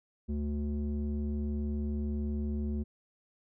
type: tone with low-pass filter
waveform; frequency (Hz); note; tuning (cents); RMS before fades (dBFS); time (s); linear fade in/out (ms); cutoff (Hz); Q
square; 73.2; D2; -5; -33; 0.28-2.84; 20; 280; 5.2
effects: none